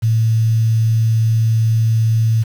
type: tone with quantisation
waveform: sine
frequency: 112.2 Hz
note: A2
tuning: 34 cents sharp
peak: -11 dBFS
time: 0.02-2.44 s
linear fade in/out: 20 ms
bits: 6
effects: none